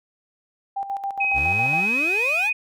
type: tone with tremolo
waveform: sine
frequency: 791 Hz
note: G5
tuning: 15 cents sharp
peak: -23 dBFS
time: 0.76-1.86 s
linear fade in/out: 10 ms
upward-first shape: square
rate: 7.2 Hz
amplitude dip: 65%
type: tone with pitch glide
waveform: sine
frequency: 2530 to 2488 Hz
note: D#7 to D#7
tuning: +28 to -1 cents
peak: -19 dBFS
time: 1.2-2.53 s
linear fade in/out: 10 ms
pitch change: -29 cents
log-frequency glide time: 1.96-2.38 s
type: exponential sweep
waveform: 35% pulse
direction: up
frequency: 60.2 to 932.3 Hz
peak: -26 dBFS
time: 1.33-2.51 s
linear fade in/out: 50 ms
effects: none